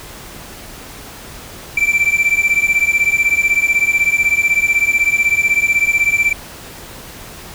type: beating tone pair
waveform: triangle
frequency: 2332 / 2348 Hz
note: D7 / D7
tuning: -13 / -1 cents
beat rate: 16 Hz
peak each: -13 dBFS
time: 1.77-6.33 s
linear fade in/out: 5 ms
effects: pink hiss -34 dBFS RMS until 7.54 s